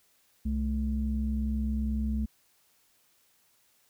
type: tone pair together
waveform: sine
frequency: 64.88 / 216.9 Hz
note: C2 / A3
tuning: -14 / -25 cents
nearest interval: octave + major sixth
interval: 2089 cents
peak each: -28 / -30 dBFS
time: 0.45-2.26 s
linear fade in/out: 10 ms
effects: tanh soft clip ceiling -19 dBFS + white hiss -67 dBFS RMS until 3.89 s